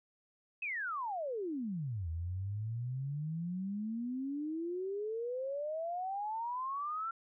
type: exponential two-way sweep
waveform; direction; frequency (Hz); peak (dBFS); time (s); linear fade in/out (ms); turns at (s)
sine; down then up; 2629 to 79.7 to 1364; -35; 0.62-7.11; 5; 2.09
effects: none